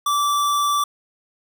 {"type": "tone", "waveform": "square", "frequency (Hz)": 1163, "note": "D6", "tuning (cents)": -17, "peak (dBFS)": -18, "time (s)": [0.06, 0.84], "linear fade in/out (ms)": 5, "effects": []}